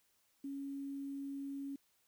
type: tone with quantisation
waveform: sine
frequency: 277.2 Hz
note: C#4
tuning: in tune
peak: -40 dBFS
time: 0.44-1.76 s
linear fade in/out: 5 ms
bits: 11
effects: white hiss -75 dBFS RMS until 2.07 s